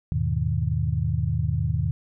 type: chord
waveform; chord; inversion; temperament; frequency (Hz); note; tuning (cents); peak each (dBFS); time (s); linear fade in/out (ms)
sine; E major seventh; none; equal with one note detuned; 80.48 / 103.83 / 123.47 / 155.56; E2 / G#2 / B2 / D#3; -41 / 0 / 0 / 0; -27; 0.12-1.91; 0
effects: none